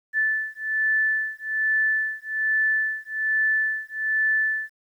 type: beating tone pair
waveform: sine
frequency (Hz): 1751 / 1752.2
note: A6 / A6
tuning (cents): -9 / -8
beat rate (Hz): 1.2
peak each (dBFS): -24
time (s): 0.13-4.7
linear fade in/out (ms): 50
effects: 10-bit